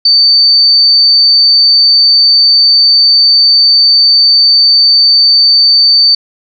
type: tone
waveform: sine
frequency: 4570 Hz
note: D8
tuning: 48 cents flat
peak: -3 dBFS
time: 0.05-6.15 s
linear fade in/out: 5 ms
effects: none